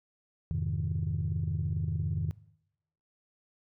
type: chord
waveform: sine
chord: F minor seventh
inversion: none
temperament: equal with one note detuned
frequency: 86.45 / 103.83 / 130.81 / 155.56 Hz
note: F2 / Ab2 / C3 / Eb3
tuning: -17 / 0 / 0 / 0 cents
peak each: -32 / -35 / -36 / -32 dBFS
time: 0.51-2.31 s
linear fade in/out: 0 ms
effects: noise-tail reverb RT60 0.8 s tail -21 dB re dry + tanh soft clip ceiling -22 dBFS